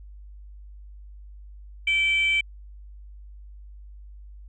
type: tone pair together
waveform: sine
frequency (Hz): 2324 / 3084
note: D7 / G7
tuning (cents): -19 / -29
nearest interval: perfect fourth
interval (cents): 490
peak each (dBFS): -19 / -26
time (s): 1.87-2.41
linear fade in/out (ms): 5
effects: tanh soft clip ceiling -14 dBFS + added 50 Hz sine -41 dBFS peak until 4.48 s